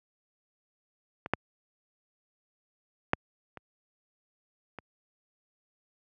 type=clicks; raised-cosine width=0.5 ms; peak=-21 / -9 / -7 / -27 / -25 dBFS; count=5; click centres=1.261 / 1.336 / 3.134 / 3.573 / 4.787 s; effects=high-pass 80 Hz 12 dB/octave